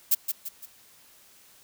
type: noise with echo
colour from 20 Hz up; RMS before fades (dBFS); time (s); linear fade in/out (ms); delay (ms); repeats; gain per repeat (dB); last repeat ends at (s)
violet; -20; 0.11-0.15; 10; 170; 3; -7; 0.66
effects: white hiss -56 dBFS RMS until 1.63 s